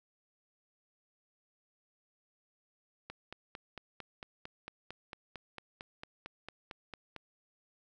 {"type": "click train", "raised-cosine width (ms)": 0.3, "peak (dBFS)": -27, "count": 19, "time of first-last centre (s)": [3.1, 7.163], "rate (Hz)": 4.43, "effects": []}